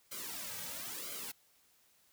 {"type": "noise with flanger", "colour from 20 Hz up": "white", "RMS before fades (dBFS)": -43, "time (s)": [0.11, 1.32], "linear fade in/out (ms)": 10, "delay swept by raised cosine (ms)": [1.1, 2.9], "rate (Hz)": 1, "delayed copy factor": -0.95, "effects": ["white hiss -69 dBFS RMS until 2.12 s"]}